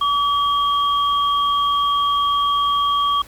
sine tone pair together, 1144 / 3236 Hz, D6 / G#7, -46 / -46 cents, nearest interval octave + tritone, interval 1800 cents, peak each -16 / -23 dBFS, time 0.01-3.22 s, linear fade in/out 5 ms, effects added 60 Hz sine -44 dBFS peak until 3.27 s + pink hiss -44 dBFS RMS until 3.27 s

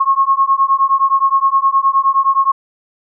sine beating tone pair, 1082 / 1091.6 Hz, C#6 / C#6, -42 / -27 cents, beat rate 9.6 Hz, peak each -13 dBFS, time 0-2.52 s, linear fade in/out 10 ms, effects none

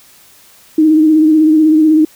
sine tone with vibrato, 311.6 Hz, D#4, 3 cents sharp, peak -5 dBFS, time 0.78-2.05 s, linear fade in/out 5 ms, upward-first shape sine, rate 16 Hz, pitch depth 39 cents each way, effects white hiss -44 dBFS RMS until 2.15 s

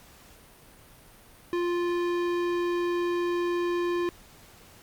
sine tone with tanh clipping, 349.2 Hz, F4, in tune, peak -27 dBFS, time 1.53-4.09 s, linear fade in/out 0 ms, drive 18 dB, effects pink hiss -53 dBFS RMS until 4.82 s + Opus 48 kbps

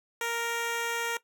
10% pulse tone, 466.2 Hz, A#4, in tune, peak -21 dBFS, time 0.21-1.17 s, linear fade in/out 2 ms, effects noise-tail reverb RT60 0.1 s tail -17 dB re dry

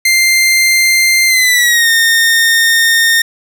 sawtooth tone with pitch glide, 2093 to 1832.6 Hz, C7 to A#6, 0 to -30 cents, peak -4 dBFS, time 0.05-3.22 s, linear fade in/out 5 ms, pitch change -230 cents, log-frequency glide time 1.27-1.89 s, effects none

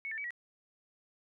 sine tone with pitch steps, 2211 / 1779 / 2278 / 1921 Hz, C#7 / A6 / C#7 / B6, -5 / +19 / +47 / -48 cents, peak -36 dBFS, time 0.05-0.306 s, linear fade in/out 0 ms, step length 64 ms, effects none

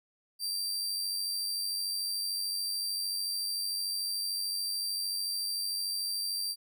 sawtooth tone with amplitude modulation, 4699 Hz, D8, in tune, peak -27 dBFS, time 0.39-6.56 s, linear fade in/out 50 ms, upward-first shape sine, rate 93.5 Hz, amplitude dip 35%, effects none

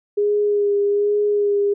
sine tone with vibrato, 410 Hz, G#4, 22 cents flat, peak -15 dBFS, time 0.17-1.74 s, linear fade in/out 10 ms, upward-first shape sine, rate 1.2 Hz, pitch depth 21 cents each way, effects none

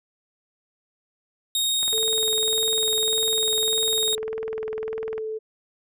sawtooth tone, 3729 Hz, A#7, in tune, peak -18 dBFS, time 1.55-4.15 s, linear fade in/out 2 ms
click train, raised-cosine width 0.5 ms, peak -22 dBFS, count 68, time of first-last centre 1.83-5.18 s, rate 20 Hz
sine tone with vibrato, 440 Hz, A4, in tune, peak -27 dBFS, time 1.92-5.39 s, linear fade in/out 20 ms, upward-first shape sine, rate 1.7 Hz, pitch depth 12 cents each way
effects none

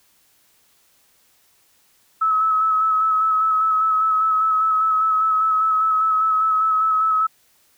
sine tone with vibrato, 1292 Hz, E6, 35 cents flat, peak -15 dBFS, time 2.21-7.27 s, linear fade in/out 10 ms, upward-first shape square, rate 5 Hz, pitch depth 18 cents each way, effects white hiss -59 dBFS RMS until 7.77 s

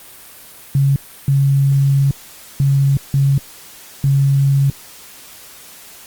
sine tone bursts at uneven times, 138.2 Hz, C#3, 5 cents flat, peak -10 dBFS, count 5, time 0.75-0.96 / 1.28-2.11 / 2.6-2.97 / 3.14-3.38 / 4.04-4.7 s, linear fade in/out 2 ms, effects white hiss -39 dBFS RMS until 6.06 s + Opus 32 kbps

